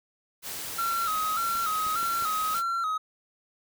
white noise, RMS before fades -36 dBFS, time 0.42-2.63 s, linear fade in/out 50 ms
triangle tone with vibrato, 1313 Hz, E6, 7 cents flat, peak -24 dBFS, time 0.78-2.98 s, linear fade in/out 10 ms, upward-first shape square, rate 1.7 Hz, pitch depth 64 cents each way
clicks, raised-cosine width 2 ms, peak -32 dBFS, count 4, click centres 1.554 / 1.866 / 2.03 / 2.224 s
effects none

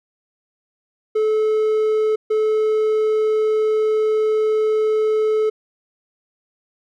triangle tone bursts at uneven times, 432.8 Hz, A4, 29 cents flat, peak -13 dBFS, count 2, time 1.15-2.16 / 2.3-5.5 s, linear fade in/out 10 ms, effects none

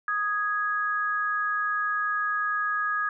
sine tone pair together, 1245.4 / 1661.2 Hz, D#6 / G#6, +1 / 0 cents, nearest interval perfect fourth, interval 499 cents, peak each -27 dBFS, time 0.08-3.09 s, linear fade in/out 2 ms, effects none

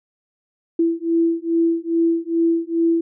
sine beating tone pair, 331.7 / 334.1 Hz, E4 / E4, +11 / +23 cents, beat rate 2.4 Hz, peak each -19 dBFS, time 0.79-3.01 s, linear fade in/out 5 ms, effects none

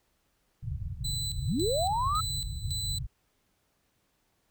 white low-pass noise, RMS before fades -35 dBFS, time 0.62-3.07 s, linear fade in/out 10 ms, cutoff 140 Hz, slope 48 dB/octave
30% pulse tone with tremolo, 3997 Hz, B7, 20 cents sharp, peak -30 dBFS, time 1.04-2.99 s, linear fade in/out 10 ms, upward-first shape square, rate 1.8 Hz, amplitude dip 75%
sine linear sweep, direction up, 58.7 to 1318.5 Hz, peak -26 dBFS, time 1.44-2.21 s, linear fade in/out 10 ms
effects pink hiss -73 dBFS RMS until 4.5 s

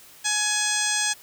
harmonic tone with a mistuned harmonic, 840 Hz, G#5, 19 cents sharp, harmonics 1 / 2 / 3 / 4 / 5 / 6 / 7 / 8 / 9 / 10, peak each -34 / -28 / -33 / -30 / -34 / -32 / -32 / -29 / -33 / -29 dBFS, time 0.24-1.14 s, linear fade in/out 20 ms, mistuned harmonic 8, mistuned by -56 cents, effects white hiss -49 dBFS RMS until 1.22 s

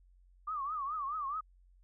sine tone with vibrato, 1174.7 Hz, D6, in tune, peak -34 dBFS, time 0.47-1.41 s, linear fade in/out 10 ms, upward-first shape triangle, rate 4.7 Hz, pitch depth 180 cents each way, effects added 45 Hz sine -60 dBFS peak until 1.83 s

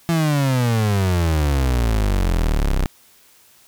35% pulse exponential sweep, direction down, 170 to 30.93 Hz, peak -14 dBFS, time 0.09-2.86 s, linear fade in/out 0 ms, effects white hiss -52 dBFS RMS until 3.67 s

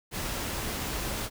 pink noise, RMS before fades -33 dBFS, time 0.11-1.3 s, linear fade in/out 50 ms, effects none

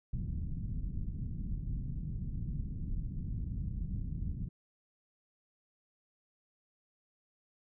pink low-pass noise, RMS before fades -37 dBFS, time 0.13-4.49 s, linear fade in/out 5 ms, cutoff 190 Hz, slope 24 dB/octave, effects none

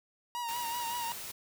45% pulse tone with vibrato, 946 Hz, A#5, 25 cents sharp, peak -34 dBFS, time 0.35-1.12 s, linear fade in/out 0 ms, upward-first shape sine, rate 5.3 Hz, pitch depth 46 cents each way
white noise, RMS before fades -42 dBFS, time 0.48-1.32 s, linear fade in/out 10 ms
effects none

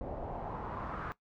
pink noise with low-pass filter sweep, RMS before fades -40 dBFS, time 0.01-1.12 s, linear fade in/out 0 ms, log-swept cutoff 620 to 1400 Hz, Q 2.7, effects noise-tail reverb RT60 0.1 s tail -17 dB re dry

